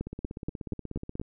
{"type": "two click trains", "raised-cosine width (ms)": 3, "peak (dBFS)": [-24, -19], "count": [20, 6], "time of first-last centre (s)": [[0.07, 1.215], [0.01, 1.198]], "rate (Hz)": [16.6, 4.21], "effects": []}